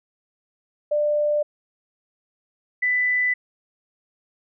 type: tone pair in turn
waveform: sine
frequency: 594 / 1991.6 Hz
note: D5 / B6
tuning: +20 / +14 cents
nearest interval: octave + major sixth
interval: 2094 cents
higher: second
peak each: -18 dBFS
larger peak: neither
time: 0.91-1.43 / 2.82-3.34 s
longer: neither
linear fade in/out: 10 ms
effects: none